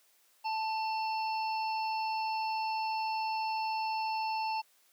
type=harmonic tone with a mistuned harmonic; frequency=880 Hz; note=A5; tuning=in tune; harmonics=1 / 3 / 5 / 6; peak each=-31 / -41 / -45 / -47 dBFS; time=0.44-4.62 s; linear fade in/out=20 ms; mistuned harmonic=3; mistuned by=+35 cents; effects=white hiss -67 dBFS RMS until 4.92 s + high-pass 400 Hz 12 dB/octave